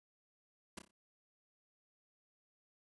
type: noise with echo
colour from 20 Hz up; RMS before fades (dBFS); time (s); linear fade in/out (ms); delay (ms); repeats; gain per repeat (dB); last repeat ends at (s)
pink; -45; 0.77-0.79; 5; 30; 4; -8; 0.91
effects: high-pass 60 Hz 12 dB/octave + resampled to 24000 Hz